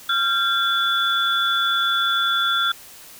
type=tone cluster; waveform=sine; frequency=1381 / 1586 / 3451 Hz; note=F6 / G6 / A7; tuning=-20 / +20 / -34 cents; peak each=-20 / -28 / -21 dBFS; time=0.09-2.72 s; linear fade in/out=5 ms; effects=white hiss -43 dBFS RMS until 3.19 s